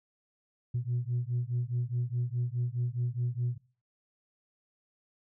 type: beating tone pair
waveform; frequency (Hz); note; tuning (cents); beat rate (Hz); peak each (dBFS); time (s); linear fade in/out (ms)
sine; 119.6 / 124.4; A#2 / B2; +45 / +13; 4.8; -31; 0.74-3.58; 10
effects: noise-tail reverb RT60 0.4 s tail -21 dB re dry + tanh soft clip ceiling -24 dBFS